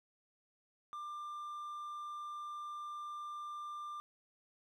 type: tone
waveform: triangle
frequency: 1191 Hz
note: D6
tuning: 24 cents sharp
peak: -40 dBFS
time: 0.93-4 s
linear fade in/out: 0 ms
effects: none